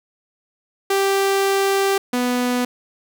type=tone pair in turn; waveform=sawtooth; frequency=392 / 247.2 Hz; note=G4 / B3; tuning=0 / +2 cents; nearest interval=minor sixth; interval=798 cents; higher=first; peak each=-12 / -14 dBFS; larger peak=first; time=0.9-1.98 / 2.13-2.65 s; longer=first; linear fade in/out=5 ms; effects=none